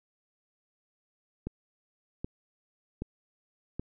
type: click train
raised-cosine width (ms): 3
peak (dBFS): -21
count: 4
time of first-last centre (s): 1.47-3.796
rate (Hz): 1.29
effects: none